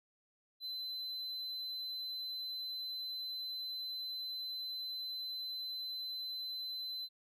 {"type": "tone", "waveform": "triangle", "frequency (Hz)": 4045, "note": "B7", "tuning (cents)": 41, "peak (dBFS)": -38, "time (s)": [0.6, 7.09], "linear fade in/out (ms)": 50, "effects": []}